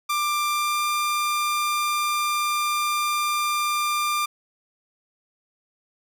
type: tone with pitch glide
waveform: sawtooth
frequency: 1186 to 1193.6 Hz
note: D6 to D6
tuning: +17 to +28 cents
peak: -18 dBFS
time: 0.09-4.26 s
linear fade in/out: 10 ms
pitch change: +11 cents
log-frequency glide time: 0.48-0.85 s
effects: 10-bit